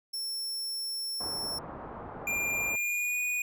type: tone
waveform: sawtooth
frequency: 5400 Hz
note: E8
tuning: 41 cents sharp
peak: -30 dBFS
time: 0.13-1.59 s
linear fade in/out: 10 ms
type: low-pass noise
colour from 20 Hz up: white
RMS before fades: -42 dBFS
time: 1.2-2.76 s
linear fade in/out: 5 ms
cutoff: 1100 Hz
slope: 24 dB/octave
type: tone with pitch glide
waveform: square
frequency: 2395 to 2464 Hz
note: D7 to D#7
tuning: +33 to -17 cents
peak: -29 dBFS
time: 2.27-3.42 s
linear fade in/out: 2 ms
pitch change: +50 cents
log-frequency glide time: 2.68-3.19 s
effects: none